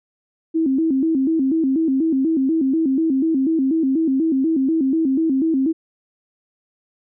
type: tone with vibrato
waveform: sine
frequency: 293.7 Hz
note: D4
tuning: in tune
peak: -15 dBFS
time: 0.54-5.73 s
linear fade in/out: 20 ms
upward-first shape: square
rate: 4.1 Hz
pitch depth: 170 cents each way
effects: none